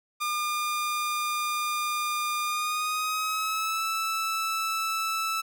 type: tone with pitch glide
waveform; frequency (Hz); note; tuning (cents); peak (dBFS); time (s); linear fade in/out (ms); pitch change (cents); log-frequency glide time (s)
sawtooth; 1207 to 1316.2; D6 to E6; +47 to -3; -23; 0.2-5.42; 20; +150; 2.42-3.83
effects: none